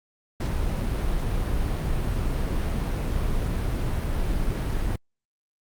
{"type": "noise", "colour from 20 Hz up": "brown", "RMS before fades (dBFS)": -25, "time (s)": [0.4, 4.96], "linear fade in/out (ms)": 5, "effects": ["Opus 48 kbps"]}